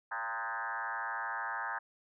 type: tone with frequency modulation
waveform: sine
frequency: 1257 Hz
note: D#6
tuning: 17 cents sharp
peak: -34 dBFS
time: 0.11-1.79 s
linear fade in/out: 10 ms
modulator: 113 Hz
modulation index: 4.2
effects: none